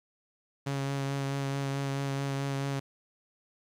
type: tone with vibrato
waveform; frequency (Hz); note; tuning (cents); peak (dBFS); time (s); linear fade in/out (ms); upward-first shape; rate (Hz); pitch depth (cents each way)
sawtooth; 138.1; C#3; -6; -26; 0.66-2.8; 10; sine; 4.6; 15
effects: low-pass 9000 Hz 12 dB/octave + 10-bit